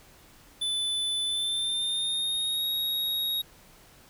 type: tone with pitch glide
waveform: square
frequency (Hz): 3500 to 3773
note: A7 to A#7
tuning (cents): -10 to +20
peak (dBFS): -27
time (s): 0.61-3.42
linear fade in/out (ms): 10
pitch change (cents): +130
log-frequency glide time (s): 1.24-2.66
effects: pink hiss -55 dBFS RMS until 4.09 s